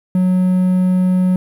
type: tone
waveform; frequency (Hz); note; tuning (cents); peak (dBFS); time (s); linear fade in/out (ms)
triangle; 183.6; F#3; -13; -9; 0.15-1.36; 2
effects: 8-bit